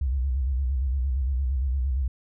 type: tone with vibrato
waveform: sine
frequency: 65.6 Hz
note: C2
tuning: 5 cents sharp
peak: -22 dBFS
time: 0.01-2.08 s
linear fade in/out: 5 ms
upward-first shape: square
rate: 8.7 Hz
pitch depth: 100 cents each way
effects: none